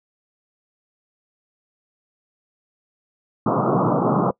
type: band-pass noise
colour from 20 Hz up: pink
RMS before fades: -19 dBFS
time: 3.46-4.31 s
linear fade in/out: 5 ms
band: 120 to 1300 Hz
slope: 96 dB/octave
effects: noise-tail reverb RT60 0.1 s tail -23 dB re dry